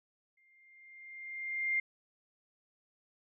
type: tone with exponential growth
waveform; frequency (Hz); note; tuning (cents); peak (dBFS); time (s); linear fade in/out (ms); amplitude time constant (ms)
sine; 2108; C7; +12; -27; 0.37-1.8; 5; 310
effects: none